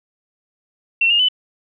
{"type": "tone with pitch steps", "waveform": "sine", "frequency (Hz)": [2711, 2833, 3002], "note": ["E7", "F7", "F#7"], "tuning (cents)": [48, 24, 24], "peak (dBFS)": -12, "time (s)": [1.01, 1.286], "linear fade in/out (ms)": 5, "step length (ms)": 92, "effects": []}